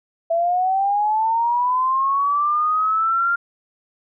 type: linear sweep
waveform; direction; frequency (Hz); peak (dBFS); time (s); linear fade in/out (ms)
sine; up; 660 to 1400; -16; 0.3-3.36; 10
effects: none